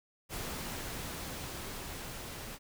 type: noise with level ramp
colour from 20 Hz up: pink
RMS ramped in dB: -39 to -44 dBFS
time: 0.29-2.59 s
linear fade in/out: 50 ms
effects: none